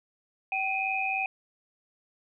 sine tone cluster, 768 / 2439 / 2542 Hz, G5 / D#7 / D#7, -36 / -35 / +36 cents, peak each -31 dBFS, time 0.52-1.26 s, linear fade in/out 2 ms, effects none

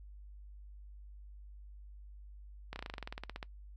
slowing click train, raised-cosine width 0.3 ms, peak -25 dBFS, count 16, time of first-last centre 2.73-3.428 s, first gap 30 ms, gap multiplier 1.06, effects noise-tail reverb RT60 0.1 s tail -22 dB re dry + added 50 Hz sine -49 dBFS peak until 3.76 s

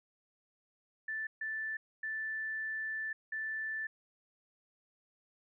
sine tone bursts at uneven times, 1760 Hz, A6, in tune, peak -35 dBFS, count 4, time 1.08-1.27 / 1.41-1.77 / 2.03-3.13 / 3.32-3.87 s, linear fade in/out 5 ms, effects none

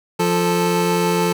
25% pulse tone pair together, 174.61 / 440 Hz, F3 / A4, 0 / 0 cents, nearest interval octave + major third, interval 1600 cents, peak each -15 dBFS, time 0.19-1.33 s, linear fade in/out 10 ms, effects none

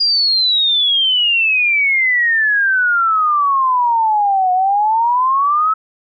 sine exponential two-way sweep, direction down then up, 4859 to 726 to 1308 Hz, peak -11 dBFS, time 0-5.74 s, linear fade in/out 10 ms, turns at 4.52 s, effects none

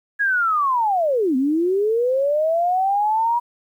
sine linear two-way sweep, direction down then up, 1679 to 250.6 to 964 Hz, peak -16 dBFS, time 0.19-3.4 s, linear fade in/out 20 ms, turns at 1.36 s, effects 9-bit

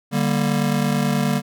square chord, G minor, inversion second, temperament just, 147 / 196 / 235.2 Hz, D3 / G3 / Bb3, +2 / 0 / +16 cents, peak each -23 dBFS, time 0.11-1.42 s, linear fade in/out 50 ms, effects none

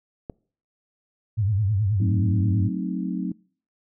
click, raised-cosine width 2 ms, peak -19 dBFS, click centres 0.298 s
sine tone with vibrato, 102.4 Hz, G#2, 24 cents flat, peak -19 dBFS, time 1.37-2.69 s, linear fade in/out 20 ms, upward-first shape triangle, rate 9.4 Hz, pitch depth 180 cents each way
sine chord, F# diminished seventh, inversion none, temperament equal, 185 / 220 / 261.6 / 311.1 Hz, F#3 / A3 / C4 / Eb4, 0 / 0 / 0 / 0 cents, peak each -27 / -33 / -31 / -33 dBFS, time 2-3.32 s, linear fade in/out 5 ms
effects noise-tail reverb RT60 0.5 s tail -26 dB re dry

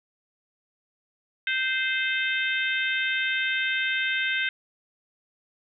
harmonic tone, 520 Hz, C5, 11 cents flat, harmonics 3 / 4 / 5 / 6 / 7, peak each -27 / -29 / -31 / -33 / -34 dBFS, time 1.47-4.49 s, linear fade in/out 2 ms, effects none

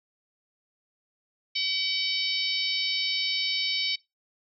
harmonic tone, 760 Hz, F#5, 46 cents sharp, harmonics 3 / 4 / 5 / 6 / 7, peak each -32 / -32 / -32 / -32 / -32 dBFS, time 1.55-3.96 s, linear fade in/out 10 ms, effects noise-tail reverb RT60 0.2 s tail -20 dB re dry

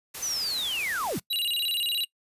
white noise, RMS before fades -37 dBFS, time 0.14-1.2 s, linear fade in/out 10 ms
sine linear sweep, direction down, 6200 to 82.41 Hz, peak -27 dBFS, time 0.22-1.19 s, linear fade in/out 10 ms
square tone with vibrato, 3338 Hz, G#7, 8 cents sharp, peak -26 dBFS, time 1.3-2.05 s, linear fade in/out 10 ms, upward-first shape square, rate 17 Hz, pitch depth 280 cents each way
effects noise-tail reverb RT60 0.1 s tail -23 dB re dry + resampled to 32000 Hz

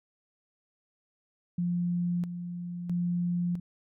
sine tone with tremolo, 175.1 Hz, F3, 5 cents sharp, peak -26 dBFS, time 1.58-3.6 s, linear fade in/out 5 ms, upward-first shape square, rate 0.76 Hz, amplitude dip 60%, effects none

